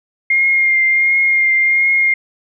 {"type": "tone with vibrato", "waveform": "sine", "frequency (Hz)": 2124, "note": "C7", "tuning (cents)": 25, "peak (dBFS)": -10, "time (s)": [0.3, 2.14], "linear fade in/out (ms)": 5, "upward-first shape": "triangle", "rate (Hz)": 1.4, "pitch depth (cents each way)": 24, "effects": []}